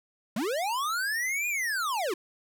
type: linear two-way sweep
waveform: square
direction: up then down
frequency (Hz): 185 to 2471 to 320.4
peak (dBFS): -28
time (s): 0.36-2.14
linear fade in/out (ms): 5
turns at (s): 1.48
effects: none